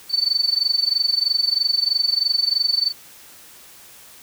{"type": "tone with amplitude modulation", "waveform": "sine", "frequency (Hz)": 4514, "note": "C#8", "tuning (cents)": 31, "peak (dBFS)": -13, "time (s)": [0.09, 2.93], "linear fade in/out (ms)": 50, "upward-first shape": "sine", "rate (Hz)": 23.1, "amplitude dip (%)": 90, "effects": ["white hiss -45 dBFS RMS until 4.22 s"]}